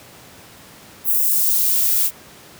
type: noise with high-pass filter sweep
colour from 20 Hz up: violet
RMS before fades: -17 dBFS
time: 1.04-2.11 s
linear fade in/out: 50 ms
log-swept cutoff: 12000 to 910 Hz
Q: 0.8
effects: pink hiss -43 dBFS RMS until 2.59 s + high-pass 100 Hz 12 dB/octave